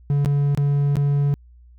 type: tone with dropouts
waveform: triangle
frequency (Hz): 142.7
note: D3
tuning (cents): -49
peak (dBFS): -14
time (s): 0.1-1.34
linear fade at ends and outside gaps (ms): 0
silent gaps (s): 0.248-0.259 / 0.549-0.575 / 0.956-0.968
effects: added 60 Hz sine -45 dBFS peak until 1.78 s